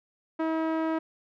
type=tone with low-pass filter; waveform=sawtooth; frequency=321.1 Hz; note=E4; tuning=45 cents flat; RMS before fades=-28 dBFS; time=0.39-0.99 s; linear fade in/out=10 ms; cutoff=1400 Hz; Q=0.91; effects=none